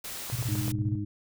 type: noise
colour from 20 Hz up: white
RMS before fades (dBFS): -38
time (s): 0.04-0.72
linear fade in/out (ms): 5
type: click train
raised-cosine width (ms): 1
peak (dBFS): -25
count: 4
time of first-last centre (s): 0.3-0.681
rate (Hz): 7.88
type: tone with tremolo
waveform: sine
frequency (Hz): 120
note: B2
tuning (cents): -49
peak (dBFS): -26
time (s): 0.32-0.99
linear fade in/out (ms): 10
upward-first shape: square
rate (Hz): 15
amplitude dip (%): 75
type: harmonic tone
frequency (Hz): 102.6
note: G#2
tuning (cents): -21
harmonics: 1 / 2 / 3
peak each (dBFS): -32 / -38 / -34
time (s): 0.48-1.05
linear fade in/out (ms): 10
effects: none